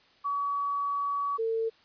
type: tone pair in turn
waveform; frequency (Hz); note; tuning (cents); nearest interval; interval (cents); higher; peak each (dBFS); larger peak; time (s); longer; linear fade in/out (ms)
sine; 1135 / 450.4; C#6 / A4; +41 / +40; octave + major third; 1601; first; -27 / -26; second; 0.24-1.38 / 1.38-1.7; first; 20
effects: white hiss -61 dBFS RMS until 1.84 s + resampled to 11025 Hz